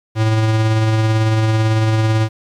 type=tone with tremolo; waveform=square; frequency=110.1 Hz; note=A2; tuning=2 cents sharp; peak=-12 dBFS; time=0.15-2.29 s; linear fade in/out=50 ms; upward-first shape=sine; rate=18 Hz; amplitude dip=25%; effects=low-pass 6000 Hz 12 dB/octave + 8-bit